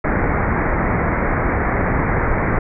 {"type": "low-pass noise", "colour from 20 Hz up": "pink", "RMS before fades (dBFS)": -18, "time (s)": [0.04, 2.59], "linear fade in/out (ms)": 5, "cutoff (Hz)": 2200, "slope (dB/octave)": 96, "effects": []}